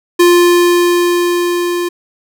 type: tone with level ramp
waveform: square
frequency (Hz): 350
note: F4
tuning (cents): +4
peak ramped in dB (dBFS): -5 to -15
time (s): 0.19-1.89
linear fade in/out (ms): 10
effects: none